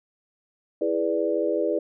sine chord, E dominant seventh, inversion none, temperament equal, 329.6 / 415.3 / 493.9 / 587.3 Hz, E4 / G#4 / B4 / D5, 0 / 0 / 0 / 0 cents, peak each -27 dBFS, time 0.81-1.79 s, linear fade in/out 5 ms, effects none

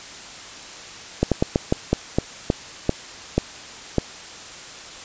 slowing click train, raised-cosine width 2 ms, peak -3 dBFS, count 11, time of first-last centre 1.23-3.983 s, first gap 87 ms, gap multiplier 1.24, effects white hiss -38 dBFS RMS until 5.04 s + resampled to 16000 Hz

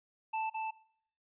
square tone with echo, 881 Hz, A5, 2 cents sharp, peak -33 dBFS, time 0.33-0.5 s, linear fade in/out 10 ms, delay 210 ms, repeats 1, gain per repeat -2 dB, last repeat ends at 0.71 s, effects noise-tail reverb RT60 0.6 s tail -20 dB re dry + resampled to 8000 Hz

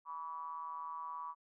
triangle ring-modulated tone, 79.3 Hz, D#2, 33 cents sharp, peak -36 dBFS, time 0.05-1.35 s, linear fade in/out 50 ms, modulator 1060 Hz, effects none

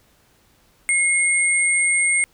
sine tone pair together, 2159 / 8636 Hz, C#7 / C#9, -46 / -46 cents, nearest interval 2 octaves, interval 2400 cents, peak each -17 / -20 dBFS, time 0.89-2.24 s, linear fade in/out 0 ms, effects pink hiss -58 dBFS RMS until 2.33 s

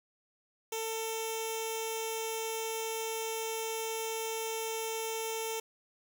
10% pulse tone with notch filter, 447.6 Hz, A4, 30 cents sharp, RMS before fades -36 dBFS, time 0.72-5.6 s, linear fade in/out 5 ms, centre 1600 Hz, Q 0.54, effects none

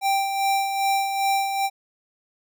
square tone with tremolo, 785 Hz, G5, 2 cents sharp, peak -19 dBFS, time 0.01-1.7 s, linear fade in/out 50 ms, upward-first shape sine, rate 2.5 Hz, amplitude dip 50%, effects none

